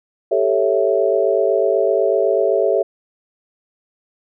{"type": "chord", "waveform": "sine", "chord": "A dominant seventh", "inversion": "third", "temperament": "equal", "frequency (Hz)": [392, 440, 554.4, 659.3], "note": ["G4", "A4", "C#5", "E5"], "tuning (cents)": [0, 0, 0, 0], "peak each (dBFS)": -19, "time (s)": [0.31, 2.83], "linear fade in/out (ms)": 10, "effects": []}